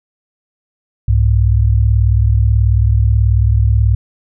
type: tone pair together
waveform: sine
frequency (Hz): 65.41 / 103.83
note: C2 / G#2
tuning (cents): 0 / 0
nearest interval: minor sixth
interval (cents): 800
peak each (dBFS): -11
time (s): 1.08-3.95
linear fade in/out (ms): 5
effects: none